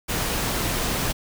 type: noise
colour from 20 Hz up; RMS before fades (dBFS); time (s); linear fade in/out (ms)
pink; -25; 0.08-1.13; 20
effects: none